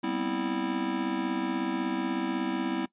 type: chord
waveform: square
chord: C major seventh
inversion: second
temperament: just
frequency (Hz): 196.22 / 245.3 / 261.6 / 327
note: G3 / B3 / C4 / E4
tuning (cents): +2 / -12 / 0 / -14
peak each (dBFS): -37 / -36 / -34 / -32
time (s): 0.03-2.86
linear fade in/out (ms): 10
effects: noise-tail reverb RT60 0.1 s tail -19 dB re dry + resampled to 8000 Hz